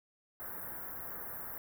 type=band-stop noise; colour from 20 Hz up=white; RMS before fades=-43 dBFS; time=0.4-1.58 s; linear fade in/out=0 ms; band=1800 to 12000 Hz; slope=48 dB/octave; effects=none